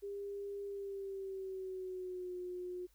sine tone with pitch glide, 401.8 to 360 Hz, G4 to F#4, +43 to -47 cents, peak -40 dBFS, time 0.02-2.87 s, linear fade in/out 20 ms, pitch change -190 cents, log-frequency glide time 0.65-2.36 s, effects added 50 Hz sine -68 dBFS peak until 2.94 s + white hiss -74 dBFS RMS until 2.94 s

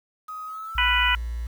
sine tone with pitch glide, 1258 to 1371.9 Hz, D#6 to F6, +19 to -31 cents, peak -32 dBFS, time 0.28-1.16 s, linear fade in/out 10 ms, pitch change +150 cents, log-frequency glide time 0.45-0.92 s
sine tone, 58.27 Hz, A#1, in tune, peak -27 dBFS, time 0.75-1.47 s, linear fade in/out 5 ms
harmonic tone, 493.9 Hz, B4, in tune, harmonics 2 / 3 / 4 / 5 / 6, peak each -25 / -25 / -25 / -25 / -25 dBFS, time 0.78-1.15 s, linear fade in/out 2 ms
effects 8-bit

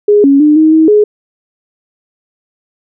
sine tone with pitch steps, 414.2 / 277.9 / 300.4 / 313.9 / 317.9 / 419.6 Hz, G#4 / C#4 / D4 / D#4 / D#4 / G#4, -5 / +4 / +39 / +15 / +37 / +18 cents, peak -3 dBFS, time 0.08-1.04 s, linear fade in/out 5 ms, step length 160 ms, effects none

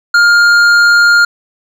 sine tone with hard clipping, 1409 Hz, F6, 15 cents sharp, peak -6 dBFS, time 0.14-1.25 s, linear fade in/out 5 ms, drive 8 dB, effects none

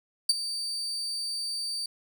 35% pulse tone with ADSR envelope, 4625 Hz, D8, 27 cents flat, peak -15 dBFS, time 0.29-1.86 s, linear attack 6 ms, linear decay 28 ms, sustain -14 dB, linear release 3 ms, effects none

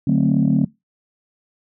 sine chord, D dominant seventh, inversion none, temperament just, 146.83 / 183.54 / 220.2 / 264.3 Hz, D3 / F#3 / A3 / C4, 0 / -14 / +2 / +18 cents, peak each -18 dBFS, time 0.07-0.65 s, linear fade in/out 5 ms, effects noise-tail reverb RT60 0.2 s tail -23 dB re dry + tanh soft clip ceiling -7 dBFS

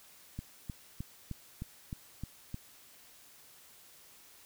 click train, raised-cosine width 5 ms, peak -26 dBFS, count 8, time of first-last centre 0.39-2.544 s, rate 3.25 Hz, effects white hiss -58 dBFS RMS until 4.45 s

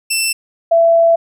15% pulse / sine tone pair in turn, 2673 / 668.2 Hz, E7 / E5, +23 / +23 cents, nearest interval 2 octaves, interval 2400 cents, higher first, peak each -7 dBFS, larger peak neither, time 0.1-0.33 / 0.71-1.16 s, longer second, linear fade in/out 10 ms, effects none

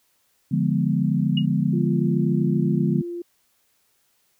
sine chord, D diminished seventh, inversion none, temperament equal, 146.83 / 174.61 / 207.7 / 246.9 Hz, D3 / F3 / Ab3 / Cb4, 0 / 0 / 0 / 0 cents, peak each -23 / -23 / -24 / -26 dBFS, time 0.51-3.02 s, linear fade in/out 10 ms
sine tone with exponential decay, 2869 Hz, F7, 46 cents sharp, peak -21 dBFS, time 1.37-1.46 s, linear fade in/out 5 ms, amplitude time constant 18 ms
sine tone, 346.4 Hz, F4, 14 cents flat, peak -28 dBFS, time 1.73-3.22 s, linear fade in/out 5 ms
effects white hiss -66 dBFS RMS until 4.39 s

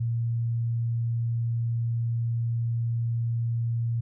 sine tone, 116.54 Hz, A#2, in tune, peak -24 dBFS, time 0-4.01 s, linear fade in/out 10 ms, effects none

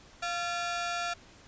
sawtooth ring-modulated tone, 1034 Hz, C6, 21 cents flat, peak -24 dBFS, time 0.22-1.14 s, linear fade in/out 10 ms, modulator 337 Hz, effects pink hiss -55 dBFS RMS until 1.47 s + resampled to 16000 Hz

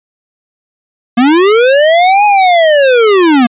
square linear two-way sweep, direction up then down, 229.4 to 841 to 229.4 Hz, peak -5 dBFS, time 1.17-3.47 s, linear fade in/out 10 ms, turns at 2.25 s, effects resampled to 8000 Hz

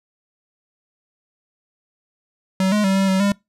square tone with pitch steps, 189.4 / 209.9 / 192.6 / 193.8 / 189.9 / 200.9 Hz, F#3 / G#3 / G3 / G3 / F#3 / G3, +41 / +19 / -30 / -20 / +45 / +43 cents, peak -16 dBFS, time 2.6-3.32 s, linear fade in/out 2 ms, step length 120 ms, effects noise-tail reverb RT60 0.2 s tail -24 dB re dry + low-pass 10000 Hz 12 dB/octave

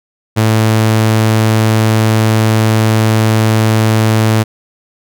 sawtooth tone, 110 Hz, A2, in tune, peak -4 dBFS, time 0.36-4.44 s, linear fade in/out 20 ms, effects none

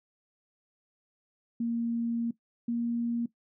sine tone pair in turn, 233.1 / 235.3 Hz, A#3 / A#3, 0 / +16 cents, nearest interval unison, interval 16 cents, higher second, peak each -27 dBFS, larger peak neither, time 1.6-2.31 / 2.68-3.26 s, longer first, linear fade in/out 5 ms, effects noise-tail reverb RT60 0.1 s tail -17 dB re dry

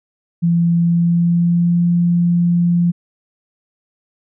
sine tone with pitch glide, 169.9 to 173.07 Hz, F3 to F3, -47 to -15 cents, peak -11 dBFS, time 0.42-2.92 s, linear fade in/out 20 ms, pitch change +32 cents, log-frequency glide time 0.77-1.86 s, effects none

